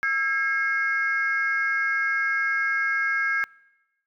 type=tone cluster; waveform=sine; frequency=1321 / 1626 / 2155 Hz; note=E6 / G#6 / C#7; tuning=+3 / -37 / -49 cents; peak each=-30 / -22 / -27 dBFS; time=0.03-3.44 s; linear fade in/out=0 ms; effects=noise-tail reverb RT60 1.0 s tail -25 dB re dry + tanh soft clip ceiling -14 dBFS